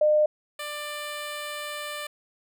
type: tone pair in turn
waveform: sine / 10% pulse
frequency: 606 / 592.8 Hz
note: D#5 / D5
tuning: -46 / +16 cents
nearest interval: unison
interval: 38 cents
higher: first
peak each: -17 / -24 dBFS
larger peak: first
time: 0.01-0.26 / 0.59-2.07 s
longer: second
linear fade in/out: 5 ms
effects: none

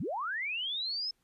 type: linear sweep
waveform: sine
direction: up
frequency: 109.8 to 5274 Hz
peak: -32 dBFS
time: 0-1.11 s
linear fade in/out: 5 ms
effects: pink hiss -75 dBFS RMS until 1.23 s + resampled to 32000 Hz

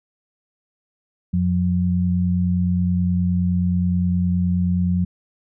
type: tone pair together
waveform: sine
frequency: 89.4 / 178.95 Hz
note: F2 / F3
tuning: +41 / +42 cents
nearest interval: octave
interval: 1201 cents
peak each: -21 / -18 dBFS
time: 1.33-5.05 s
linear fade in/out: 10 ms
effects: none

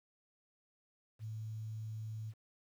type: tone with quantisation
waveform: sine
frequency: 109.6 Hz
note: A2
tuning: 6 cents flat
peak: -40 dBFS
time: 1.19-2.34 s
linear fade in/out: 50 ms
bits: 11
effects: none

